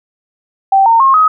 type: tone with pitch steps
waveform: sine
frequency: 778 / 914.6 / 1075.1 / 1263.9 Hz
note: G5 / A#5 / C6 / D#6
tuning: -13 / -33 / +47 / +27 cents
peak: -5 dBFS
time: 0.72-1.28 s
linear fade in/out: 5 ms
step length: 140 ms
effects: none